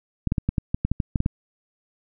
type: clicks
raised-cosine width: 5 ms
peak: -9 dBFS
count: 12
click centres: 0.273 / 0.321 / 0.382 / 0.49 / 0.582 / 0.745 / 0.85 / 0.916 / 1.002 / 1.158 / 1.204 / 1.261 s
effects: none